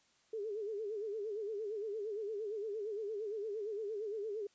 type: tone with vibrato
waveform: sine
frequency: 422.8 Hz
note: G#4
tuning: 31 cents sharp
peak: -37 dBFS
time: 0.33-4.47 s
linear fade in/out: 5 ms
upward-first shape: sine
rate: 8.7 Hz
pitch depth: 110 cents each way
effects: white hiss -71 dBFS RMS until 4.54 s + resampled to 16000 Hz